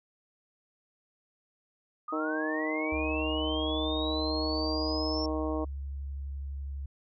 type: linear sweep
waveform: sine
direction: up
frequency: 1200 to 5440 Hz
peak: -34 dBFS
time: 2.08-5.26 s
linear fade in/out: 5 ms
type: harmonic tone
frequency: 155.56 Hz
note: D#3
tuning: in tune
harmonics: 2 / 3 / 4 / 5 / 6 / 7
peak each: -32 / -37 / -36 / -43 / -43 / -41 dBFS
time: 2.12-5.65 s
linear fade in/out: 10 ms
type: tone with vibrato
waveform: sine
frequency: 69.3 Hz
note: C#2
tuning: in tune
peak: -34 dBFS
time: 2.92-6.86 s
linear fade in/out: 5 ms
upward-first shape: square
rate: 12 Hz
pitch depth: 11 cents each way
effects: none

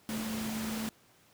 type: tone in noise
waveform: sine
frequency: 220 Hz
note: A3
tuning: in tune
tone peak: -34 dBFS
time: 0.09-0.89 s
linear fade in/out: 0 ms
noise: pink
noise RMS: -39 dBFS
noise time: 0.09-0.89 s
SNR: +2 dB
effects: pink hiss -63 dBFS RMS until 1.33 s + high-pass 100 Hz 12 dB/octave

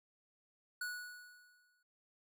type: tone with exponential decay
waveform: square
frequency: 1468 Hz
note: F#6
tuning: 14 cents flat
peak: -38 dBFS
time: 0.81-1.83 s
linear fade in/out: 5 ms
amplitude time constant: 220 ms
effects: none

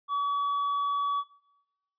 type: tone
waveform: triangle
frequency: 1138 Hz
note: C#6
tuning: 45 cents sharp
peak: -24 dBFS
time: 0.08-1.24 s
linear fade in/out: 50 ms
effects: noise-tail reverb RT60 0.9 s tail -19 dB re dry + resampled to 11025 Hz

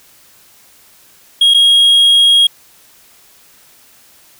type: tone with dropouts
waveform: triangle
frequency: 3277 Hz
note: G#7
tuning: 24 cents flat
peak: -4 dBFS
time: 1.41-2.47 s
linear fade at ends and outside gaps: 5 ms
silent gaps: 1.539-1.544 s
effects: white hiss -46 dBFS RMS until 4.39 s

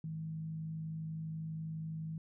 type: tone with frequency modulation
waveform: sine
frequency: 159.4 Hz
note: D#3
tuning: 42 cents sharp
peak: -38 dBFS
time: 0.04-2.18 s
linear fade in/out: 2 ms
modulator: 52.1 Hz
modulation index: 0.27
effects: none

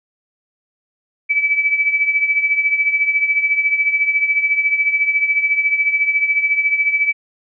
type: tone with tremolo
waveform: sine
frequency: 2300 Hz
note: D7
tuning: 37 cents flat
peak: -10 dBFS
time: 1.29-7.13 s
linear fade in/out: 20 ms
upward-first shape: triangle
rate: 14 Hz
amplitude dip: 75%
effects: none

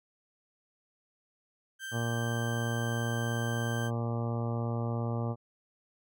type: tone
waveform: 35% pulse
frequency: 1568 Hz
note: G6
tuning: in tune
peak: -36 dBFS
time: 1.79-3.91 s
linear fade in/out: 50 ms
type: harmonic tone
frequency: 117 Hz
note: A#2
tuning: 7 cents sharp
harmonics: 1 / 2 / 3 / 4 / 5 / 6 / 7 / 8 / 9 / 10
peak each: -31 / -37 / -43 / -41 / -42 / -46 / -45 / -51 / -50 / -47 dBFS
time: 1.91-5.36 s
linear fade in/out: 50 ms
effects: none

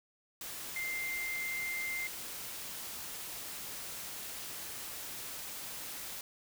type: tone in noise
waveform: sine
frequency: 2093 Hz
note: C7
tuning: in tune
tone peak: -35 dBFS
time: 0.76-2.07 s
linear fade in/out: 2 ms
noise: white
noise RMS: -43 dBFS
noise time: 0.41-6.21 s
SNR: +5 dB
effects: none

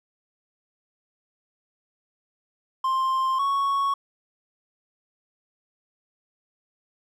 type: tone pair in turn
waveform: triangle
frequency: 1052 / 1109.1 Hz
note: C6 / C#6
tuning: +9 / +1 cents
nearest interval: minor second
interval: 92 cents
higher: second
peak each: -19 dBFS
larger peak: neither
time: 2.84-3.39 / 3.39-3.94 s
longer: neither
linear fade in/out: 5 ms
effects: none

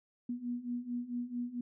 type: beating tone pair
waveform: sine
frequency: 240 / 244.5 Hz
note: B3 / B3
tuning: -49 / -17 cents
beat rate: 4.5 Hz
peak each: -40 / -37 dBFS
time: 0.29-1.61 s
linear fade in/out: 5 ms
effects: none

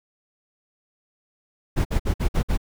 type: noise bursts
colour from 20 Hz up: brown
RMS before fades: -20 dBFS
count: 6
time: 1.76-2.576 s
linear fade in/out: 20 ms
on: 91 ms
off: 54 ms
effects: none

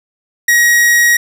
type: tone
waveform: 45% pulse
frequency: 1897 Hz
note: A#6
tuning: 30 cents sharp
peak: -7 dBFS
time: 0.48-1.17 s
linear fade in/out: 5 ms
effects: none

